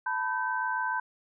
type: tone cluster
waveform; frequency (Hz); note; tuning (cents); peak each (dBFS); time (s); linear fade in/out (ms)
sine; 885 / 992 / 1543; A5 / B5 / G6; +10 / +7 / -28; -34 / -31 / -31; 0.06-1; 5
effects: none